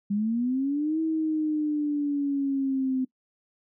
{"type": "linear two-way sweep", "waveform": "sine", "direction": "up then down", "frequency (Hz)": [198.5, 322.2, 257.5], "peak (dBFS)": -23, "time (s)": [0.1, 3.05], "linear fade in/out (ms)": 10, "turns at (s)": 1, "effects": ["noise-tail reverb RT60 0.1 s tail -21 dB re dry"]}